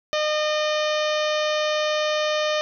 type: harmonic tone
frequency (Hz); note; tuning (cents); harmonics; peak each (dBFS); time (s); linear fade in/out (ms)
609; D#5; -37; 1 / 2 / 3 / 4 / 5 / 6 / 7 / 8 / 9 / 10; -22 / -29 / -31 / -33 / -32 / -33 / -38 / -40 / -40 / -40; 0.13-2.61; 0
effects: none